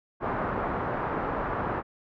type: low-pass noise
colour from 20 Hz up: white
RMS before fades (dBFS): -30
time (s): 0.2-1.83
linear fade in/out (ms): 50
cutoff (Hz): 1300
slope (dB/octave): 24
effects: none